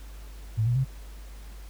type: tone with pitch steps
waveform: sine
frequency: 110 / 120.65 / 132.33 Hz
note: A2 / B2 / C3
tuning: 0 / -40 / +20 cents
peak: -21 dBFS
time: 0.57-0.849 s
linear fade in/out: 20 ms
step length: 93 ms
effects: added 50 Hz sine -40 dBFS peak until 1.69 s + pink hiss -53 dBFS RMS until 1.69 s